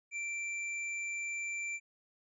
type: tone with hard clipping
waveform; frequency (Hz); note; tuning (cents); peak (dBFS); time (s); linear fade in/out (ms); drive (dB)
sine; 2349; D7; 0; -37; 0.11-1.8; 50; 13
effects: resampled to 24000 Hz